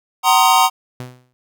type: chord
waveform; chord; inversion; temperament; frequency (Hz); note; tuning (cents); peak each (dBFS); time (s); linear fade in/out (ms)
square; C half-diminished seventh; second; equal with one note detuned; 756.4 / 932.3 / 1046.5 / 1244.5; Gb5 / Bb5 / C6 / Eb6; +38 / 0 / 0 / 0; -16 / -15 / -17 / -19; 0.23-0.7; 50
type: tone with exponential decay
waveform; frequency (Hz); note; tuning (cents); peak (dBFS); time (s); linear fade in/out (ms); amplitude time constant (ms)
sawtooth; 125.6; B2; +30; -22; 1-1.33; 0; 71
effects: none